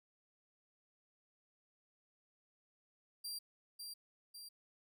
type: tone with echo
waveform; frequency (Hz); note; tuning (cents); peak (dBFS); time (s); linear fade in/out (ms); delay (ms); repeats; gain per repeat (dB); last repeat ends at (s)
sawtooth; 4735; D8; +13; -39; 3.24-3.39; 10; 550; 2; -4; 4.49
effects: none